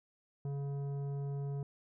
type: tone with tanh clipping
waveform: sine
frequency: 140.5 Hz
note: C#3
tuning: 24 cents sharp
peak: -37 dBFS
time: 0.45-1.63 s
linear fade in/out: 2 ms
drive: 11 dB
effects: none